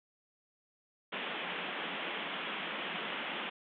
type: band-pass noise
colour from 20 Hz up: white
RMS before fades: -39 dBFS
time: 1.12-3.5 s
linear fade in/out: 10 ms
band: 160 to 3400 Hz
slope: 96 dB/octave
effects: none